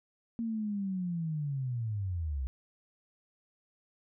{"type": "linear sweep", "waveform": "sine", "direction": "down", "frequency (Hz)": [233.1, 61.8], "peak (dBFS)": -31, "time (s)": [0.39, 2.47], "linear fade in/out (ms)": 0, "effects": []}